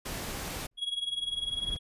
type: noise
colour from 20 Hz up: pink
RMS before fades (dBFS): -37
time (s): 0.05-0.67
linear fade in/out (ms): 10
type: noise with exponential growth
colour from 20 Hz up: brown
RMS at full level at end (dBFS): -36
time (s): 0.71-1.77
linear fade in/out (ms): 5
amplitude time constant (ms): 230
type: tone with tremolo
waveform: triangle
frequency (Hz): 3322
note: G#7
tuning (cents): 0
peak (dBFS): -26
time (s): 0.77-1.79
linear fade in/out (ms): 50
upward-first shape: sine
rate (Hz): 20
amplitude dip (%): 80
effects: resampled to 32000 Hz